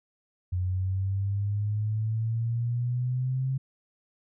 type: exponential sweep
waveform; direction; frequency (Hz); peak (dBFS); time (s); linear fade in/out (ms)
sine; up; 90 to 133.7; -25; 0.52-3.58; 10
effects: none